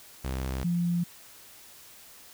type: tone pair in turn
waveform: sawtooth / sine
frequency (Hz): 65.41 / 173.42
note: C2 / F3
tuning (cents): 0 / -12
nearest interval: octave + perfect fourth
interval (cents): 1688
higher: second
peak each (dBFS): -26 / -24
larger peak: second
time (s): 0.24-0.64 / 0.64-1.04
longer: neither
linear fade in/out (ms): 10
effects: white hiss -51 dBFS RMS until 2.33 s